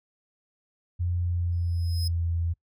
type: tone with pitch glide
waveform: sine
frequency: 87.8 to 84.32 Hz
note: F2 to E2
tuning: +10 to +40 cents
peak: -24 dBFS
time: 0.99-2.54 s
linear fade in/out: 20 ms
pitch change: -70 cents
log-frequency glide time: 1.16-2.24 s
type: tone with exponential growth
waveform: 40% pulse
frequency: 5100 Hz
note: D#8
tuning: 42 cents sharp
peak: -29 dBFS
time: 1.52-2.08 s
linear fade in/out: 5 ms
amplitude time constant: 120 ms
effects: noise-tail reverb RT60 0.1 s tail -24 dB re dry